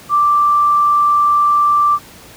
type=tone; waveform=sine; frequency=1174.7 Hz; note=D6; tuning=in tune; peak=-9 dBFS; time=0.09-1.99 s; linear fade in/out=50 ms; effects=pink hiss -39 dBFS RMS until 2.36 s + high-pass 60 Hz 12 dB/octave